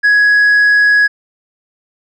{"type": "tone with tanh clipping", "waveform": "sine", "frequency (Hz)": 1671, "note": "G#6", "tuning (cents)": 10, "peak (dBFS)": -7, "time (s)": [0.03, 1.08], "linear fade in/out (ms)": 20, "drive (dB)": 2, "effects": []}